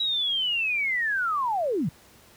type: linear sweep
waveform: sine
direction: down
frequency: 3896 to 125.5 Hz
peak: -23 dBFS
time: 0-1.89 s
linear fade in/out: 5 ms
effects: pink hiss -54 dBFS RMS until 2.36 s + high-pass 60 Hz 12 dB/octave